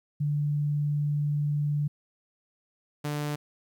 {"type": "tone pair in turn", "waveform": ["sine", "sawtooth"], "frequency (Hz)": [146.83, 147.77], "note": ["D3", "D3"], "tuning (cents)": [0, 11], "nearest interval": "unison", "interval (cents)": 11, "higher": "second", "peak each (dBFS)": [-24, -25], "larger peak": "first", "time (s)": [[0.2, 1.88], [3.04, 3.36]], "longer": "first", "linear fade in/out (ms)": 10, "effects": ["11-bit"]}